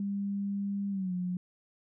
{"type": "tone with pitch glide", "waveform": "sine", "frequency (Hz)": [200, 180.25], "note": ["G3", "F#3"], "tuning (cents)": [35, -45], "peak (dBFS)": -30, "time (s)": [0, 1.37], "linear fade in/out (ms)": 2, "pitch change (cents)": -180, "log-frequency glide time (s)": [0.9, 1.13], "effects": []}